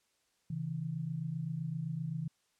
sine tone pair together, 135.05 / 162.8 Hz, C#3 / E3, -45 / -21 cents, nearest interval minor third, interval 324 cents, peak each -39 / -36 dBFS, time 0.5-2.28 s, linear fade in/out 5 ms, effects white hiss -75 dBFS RMS until 2.59 s + low-pass 9000 Hz 12 dB/octave

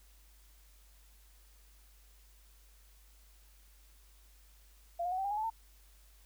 sine tone with pitch steps, 688 / 715.1 / 743.4 / 772.7 / 803.2 / 834.9 / 867.8 / 902.1 Hz, F5 / F5 / F#5 / G5 / G5 / G#5 / A5 / A5, -26 / +41 / +8 / -25 / +42 / +9 / -24 / +43 cents, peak -32 dBFS, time 4.99-5.502 s, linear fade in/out 10 ms, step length 64 ms, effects added 50 Hz sine -59 dBFS peak until 6.25 s + white hiss -66 dBFS RMS until 6.25 s

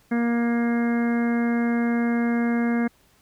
harmonic tone, 235.6 Hz, A#3, 19 cents sharp, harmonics 1 / 2 / 3 / 4 / 5 / 6 / 7 / 8 / 9, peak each -20 / -31 / -34 / -42 / -40 / -40 / -35 / -45 / -37 dBFS, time 0.11-2.88 s, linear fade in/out 10 ms, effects pink hiss -60 dBFS RMS until 3.21 s

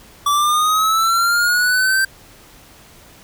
square linear sweep, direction up, 1149 to 1568 Hz, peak -14 dBFS, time 0.26-2.05 s, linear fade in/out 5 ms, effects pink hiss -45 dBFS RMS until 3.23 s

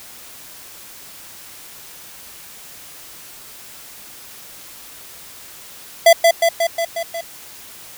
square tone with echo, 671 Hz, E5, 31 cents sharp, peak -6 dBFS, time 6.06-6.13 s, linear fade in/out 5 ms, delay 180 ms, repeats 6, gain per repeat -3 dB, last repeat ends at 7.21 s, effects white hiss -39 dBFS RMS until 7.97 s

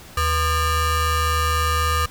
40% pulse ring-modulated tone, 567 Hz, C#5, 39 cents sharp, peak -14 dBFS, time 0.17-2.06 s, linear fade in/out 5 ms, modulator 645 Hz, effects pink hiss -43 dBFS RMS until 2.1 s

